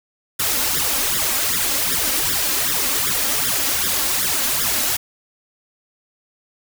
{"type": "noise with flanger", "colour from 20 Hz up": "white", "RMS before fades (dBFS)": -20, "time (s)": [0.39, 4.97], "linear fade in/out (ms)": 10, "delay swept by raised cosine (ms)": [0.56, 3.76], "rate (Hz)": 2.6, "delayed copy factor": 0.9, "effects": []}